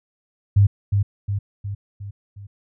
sine tone with echo, 100.5 Hz, G2, 44 cents sharp, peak -10 dBFS, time 0.56-0.67 s, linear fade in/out 10 ms, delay 360 ms, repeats 5, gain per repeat -5 dB, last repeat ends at 2.47 s, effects none

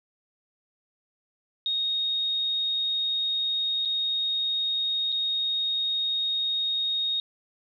sine tone with dropouts, 3729 Hz, A#7, in tune, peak -24 dBFS, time 1.66-7.2 s, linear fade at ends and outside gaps 1 ms, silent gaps 3.851-3.856 / 5.12-5.124 s, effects 11-bit

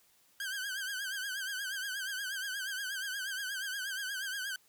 sawtooth tone with vibrato, 1568 Hz, G6, in tune, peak -32 dBFS, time 0.4-4.56 s, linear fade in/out 2 ms, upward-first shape triangle, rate 8.4 Hz, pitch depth 110 cents each way, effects white hiss -67 dBFS RMS until 4.68 s

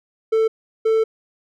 triangle tone pair in turn, 443.9 / 443.9 Hz, A4 / A4, +15 / +15 cents, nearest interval unison, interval 0 cents, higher neither, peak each -12 dBFS, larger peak neither, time 0.32-0.48 / 0.85-1.04 s, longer second, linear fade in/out 10 ms, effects none

